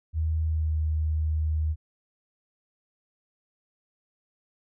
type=tone with pitch glide; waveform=sine; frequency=79.4 to 77.86 Hz; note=D#2 to D#2; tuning=+36 to +2 cents; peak=-23 dBFS; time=0.13-1.76 s; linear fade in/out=50 ms; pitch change=-34 cents; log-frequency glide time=0.46-0.74 s; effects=none